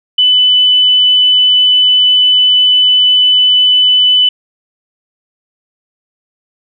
sine tone, 2998 Hz, F#7, 22 cents sharp, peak -5 dBFS, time 0.18-4.29 s, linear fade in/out 5 ms, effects none

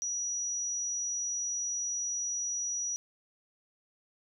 sine tone, 5830 Hz, F#8, 26 cents flat, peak -31 dBFS, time 0.02-2.96 s, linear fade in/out 0 ms, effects none

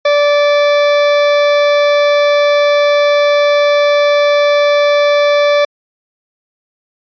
40% pulse tone, 582 Hz, D5, 16 cents flat, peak -7 dBFS, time 0.05-5.65 s, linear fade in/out 5 ms, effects resampled to 11025 Hz

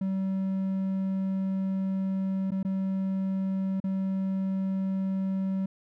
triangle tone with dropouts, 191.5 Hz, G3, 40 cents flat, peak -24 dBFS, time 0.01-5.66 s, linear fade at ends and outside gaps 5 ms, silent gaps 2.507-2.517 / 2.63-2.648 / 3.802-3.84 s, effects none

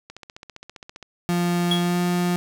click train, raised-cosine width 0.2 ms, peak -22 dBFS, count 15, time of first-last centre 0.1-1.027 s, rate 15.1 Hz
35% pulse tone with pitch glide, 174.6 to 176.83 Hz, F3 to F3, 0 to +22 cents, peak -18 dBFS, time 1.29-2.36 s, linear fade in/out 0 ms, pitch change +22 cents, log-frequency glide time 1.8-1.99 s
triangle tone with exponential decay, 3322 Hz, G#7, in tune, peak -16 dBFS, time 1.71-1.9 s, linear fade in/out 5 ms, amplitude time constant 41 ms
effects none

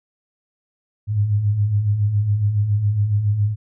sine beating tone pair, 98 / 105.2 Hz, G2 / G#2, 0 / +23 cents, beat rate 7.2 Hz, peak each -25 / -16 dBFS, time 1.07-3.56 s, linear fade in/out 50 ms, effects none

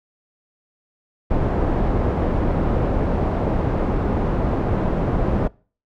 pink low-pass noise, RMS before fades -20 dBFS, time 1.3-5.48 s, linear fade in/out 10 ms, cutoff 740 Hz, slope 12 dB/octave, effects noise-tail reverb RT60 0.4 s tail -24 dB re dry

